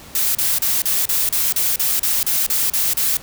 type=noise bursts; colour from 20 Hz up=blue; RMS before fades=-18 dBFS; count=13; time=0.15-3.17 s; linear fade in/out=2 ms; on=200 ms; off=35 ms; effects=pink hiss -40 dBFS RMS until 3.22 s